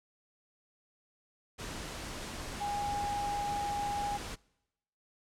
sine tone in noise, 818 Hz, G#5, 26 cents flat, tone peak -32 dBFS, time 2.6-4.18 s, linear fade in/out 20 ms, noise pink, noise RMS -41 dBFS, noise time 1.58-4.36 s, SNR +6 dB, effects noise-tail reverb RT60 0.9 s tail -24 dB re dry + low-pass 9000 Hz 12 dB/octave

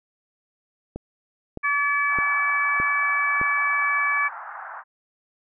click train, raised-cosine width 2 ms, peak -18 dBFS, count 5, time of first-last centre 0.96-3.414 s, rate 1.63 Hz
harmonic tone, 573 Hz, D5, 43 cents flat, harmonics 2 / 3 / 4, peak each -24 / -24 / -24 dBFS, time 1.63-4.29 s, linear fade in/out 20 ms
white band-pass noise, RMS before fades -37 dBFS, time 2.08-4.84 s, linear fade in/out 50 ms, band 710 to 1600 Hz, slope 48 dB/octave
effects none

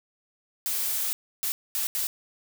blue noise bursts at uneven times, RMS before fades -28 dBFS, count 4, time 0.66-1.13 / 1.43-1.52 / 1.75-1.87 / 1.95-2.07 s, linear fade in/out 0 ms, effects none

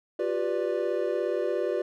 triangle chord, G dominant seventh, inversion third, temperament equal with one note detuned, 354.9 / 392 / 493.9 / 587.3 Hz, F4 / G4 / B4 / D5, +28 / 0 / 0 / 0 cents, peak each -29 dBFS, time 0.19-1.82 s, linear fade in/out 5 ms, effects none

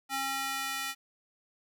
square tone with high-pass filter sweep, 270 Hz, C#4, 45 cents flat, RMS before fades -34 dBFS, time 0.09-0.95 s, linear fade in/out 50 ms, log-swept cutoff 870 to 1800 Hz, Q 0.91, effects none

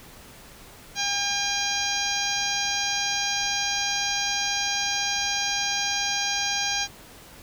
harmonic tone with a mistuned harmonic, 806 Hz, G5, 48 cents sharp, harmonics 1 / 2 / 3 / 4 / 5 / 6 / 7 / 8, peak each -32 / -32 / -32 / -32 / -32 / -32 / -32 / -32 dBFS, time 0.95-6.88 s, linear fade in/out 50 ms, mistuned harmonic 5, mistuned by -19 cents, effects pink hiss -47 dBFS RMS until 7.42 s

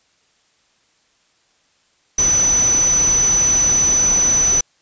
sine tone in noise, 5990 Hz, F#8, 20 cents sharp, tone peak -12 dBFS, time 2.18-4.61 s, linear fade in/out 5 ms, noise pink, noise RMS -26 dBFS, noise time 2.18-4.61 s, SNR +11 dB, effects white hiss -60 dBFS RMS until 4.81 s + resampled to 16000 Hz

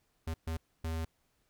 square tone bursts at uneven times, 81.1 Hz, E2, 28 cents flat, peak -34 dBFS, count 3, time 0.27-0.34 / 0.47-0.57 / 0.84-1.05 s, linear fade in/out 5 ms, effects pink hiss -75 dBFS RMS until 1.49 s

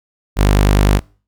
sawtooth tone, 49.94 Hz, G1, 33 cents sharp, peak -5 dBFS, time 0.36-1.01 s, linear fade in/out 50 ms, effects noise-tail reverb RT60 0.4 s tail -25 dB re dry

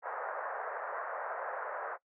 pink band-pass noise, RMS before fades -39 dBFS, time 0.02-1.98 s, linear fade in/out 50 ms, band 500 to 1700 Hz, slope 48 dB/octave, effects noise-tail reverb RT60 0.1 s tail -20 dB re dry

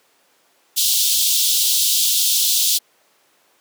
pink high-pass noise, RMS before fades -17 dBFS, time 0.76-2.79 s, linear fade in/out 20 ms, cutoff 3200 Hz, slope 48 dB/octave, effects pink hiss -58 dBFS RMS until 3.6 s + high-pass 400 Hz 12 dB/octave

